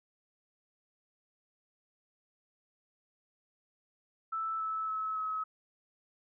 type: tone with pitch steps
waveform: sine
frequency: 1318.5 / 1306.4 / 1294.4 / 1282.4 Hz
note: E6 / E6 / E6 / E6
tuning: 0 / -16 / -32 / -48 cents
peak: -32 dBFS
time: 4.32-5.44 s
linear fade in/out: 10 ms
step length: 280 ms
effects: none